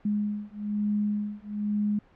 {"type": "beating tone pair", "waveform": "sine", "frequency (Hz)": [207.5, 208.6], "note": ["G#3", "G#3"], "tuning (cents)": [-1, 8], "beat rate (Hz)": 1.1, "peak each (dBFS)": -29, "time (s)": [0.05, 1.99], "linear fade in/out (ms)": 5, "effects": ["pink hiss -59 dBFS RMS until 2.15 s", "low-pass 2000 Hz 12 dB/octave"]}